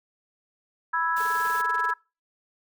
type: chord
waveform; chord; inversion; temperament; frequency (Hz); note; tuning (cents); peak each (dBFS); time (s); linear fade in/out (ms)
sine; E major; second; equal; 987.8 / 1318.5 / 1661.2; B5 / E6 / G#6; 0 / 0 / 0; -27; 0.93-1.94; 10
type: noise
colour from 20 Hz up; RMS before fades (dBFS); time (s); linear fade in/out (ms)
white; -41; 1.16-1.62; 10
type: tone bursts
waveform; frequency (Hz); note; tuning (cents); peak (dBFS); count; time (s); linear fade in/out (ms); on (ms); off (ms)
sawtooth; 440; A4; 0; -33; 15; 1.2-1.909; 5; 23; 26
type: clicks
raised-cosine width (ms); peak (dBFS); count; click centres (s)
0.3; -30; 2; 1.473 / 1.782
effects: noise-tail reverb RT60 0.3 s tail -25 dB re dry